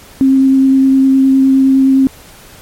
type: tone with vibrato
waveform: sine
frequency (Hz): 267.2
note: C4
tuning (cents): +36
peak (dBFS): -5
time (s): 0.21-2.07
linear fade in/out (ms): 0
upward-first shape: sine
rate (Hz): 9.7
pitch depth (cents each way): 9
effects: pink hiss -38 dBFS RMS until 2.61 s + MP3 64 kbps